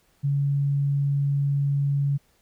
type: tone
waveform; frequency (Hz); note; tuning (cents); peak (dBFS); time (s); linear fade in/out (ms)
sine; 141; C#3; +30; -20; 0.23-2.18; 20
effects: pink hiss -64 dBFS RMS until 2.41 s